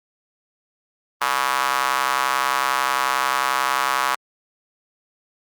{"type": "tone with high-pass filter", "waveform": "square", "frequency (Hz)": 65.6, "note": "C2", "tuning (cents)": 5, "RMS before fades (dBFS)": -21, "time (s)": [1.21, 4.15], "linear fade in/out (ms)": 5, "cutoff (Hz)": 1100, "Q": 3, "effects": ["Opus 32 kbps"]}